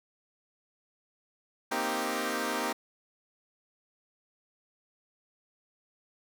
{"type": "chord", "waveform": "10% pulse", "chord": "C minor seventh", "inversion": "third", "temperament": "equal", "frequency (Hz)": [233.1, 261.6, 311.1, 392], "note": ["Bb3", "C4", "Eb4", "G4"], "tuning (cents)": [0, 0, 0, 0], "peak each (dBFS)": -27, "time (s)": [1.71, 2.73], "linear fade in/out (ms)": 10, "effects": []}